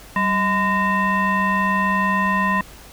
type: tone with frequency modulation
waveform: sine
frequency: 1020 Hz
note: C6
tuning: 44 cents flat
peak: -16 dBFS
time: 0.16-2.61 s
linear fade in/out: 2 ms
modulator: 827 Hz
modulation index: 1.2
effects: added 50 Hz sine -45 dBFS peak until 2.92 s + pink hiss -43 dBFS RMS until 2.92 s